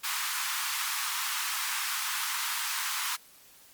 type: high-pass noise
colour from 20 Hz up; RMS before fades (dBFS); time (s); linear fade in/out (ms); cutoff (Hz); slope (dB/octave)
pink; -32; 0.03-3.17; 20; 950; 48
effects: white hiss -56 dBFS RMS until 3.73 s + Opus 48 kbps